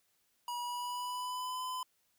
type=tone with pitch glide; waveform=square; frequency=967 to 1014.5 Hz; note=B5 to B5; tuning=-37 to +46 cents; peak=-37 dBFS; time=0.48-1.83 s; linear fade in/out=2 ms; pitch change=+83 cents; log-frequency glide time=0.61-1.63 s; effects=white hiss -75 dBFS RMS until 2.18 s